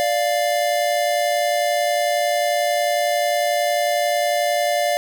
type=tone pair together; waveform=square; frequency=587.3 / 698.4 Hz; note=D5 / F5; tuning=0 / 0 cents; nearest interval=minor third; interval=300 cents; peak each=-21 dBFS; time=0-4.97 s; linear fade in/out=0 ms; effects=none